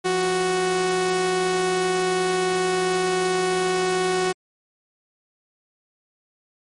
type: tone pair together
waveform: sawtooth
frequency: 173.61 / 370 Hz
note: F3 / F#4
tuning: -10 / 0 cents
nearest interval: octave + minor second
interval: 1310 cents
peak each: -27 / -16 dBFS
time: 0.04-4.33 s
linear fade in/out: 20 ms
effects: MP3 48 kbps